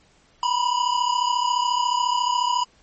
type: tone pair together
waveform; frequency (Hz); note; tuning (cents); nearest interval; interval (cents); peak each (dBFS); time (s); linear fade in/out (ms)
square; 964 / 998.2; B5 / B5; -42 / +18; minor second; 60; -23 / -23; 0.43-2.64; 2
effects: pink hiss -58 dBFS RMS until 2.82 s + MP3 32 kbps